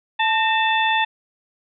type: harmonic tone with a mistuned harmonic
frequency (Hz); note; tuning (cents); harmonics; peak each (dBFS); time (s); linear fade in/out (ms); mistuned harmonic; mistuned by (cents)
880; A5; 0; 1 / 2 / 3 / 4; -19 / -22 / -24 / -25; 0.19-1.05; 10; 2; +63
effects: none